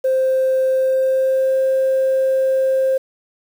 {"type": "tone with pitch glide", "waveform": "sine", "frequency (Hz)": [523.3, 528.5], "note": ["C5", "C5"], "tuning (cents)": [0, 17], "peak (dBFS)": -12, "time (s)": [0.04, 2.98], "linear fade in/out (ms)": 10, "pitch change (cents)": 17, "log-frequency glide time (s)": [0.69, 1.58], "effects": ["tanh soft clip ceiling -11 dBFS", "7-bit"]}